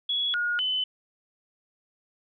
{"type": "tone with pitch steps", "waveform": "sine", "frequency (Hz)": [3367, 1437, 3025], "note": ["G#7", "F6", "F#7"], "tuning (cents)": [23, 49, 38], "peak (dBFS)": -24, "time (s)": [0.09, 0.84], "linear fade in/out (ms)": 5, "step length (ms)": 250, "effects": []}